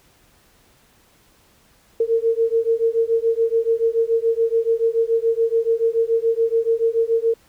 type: beating tone pair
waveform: sine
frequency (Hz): 453.4 / 460.4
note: A#4 / A#4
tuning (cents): -48 / -22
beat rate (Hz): 7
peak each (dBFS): -19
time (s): 2-7.34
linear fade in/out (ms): 5
effects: pink hiss -56 dBFS RMS until 7.48 s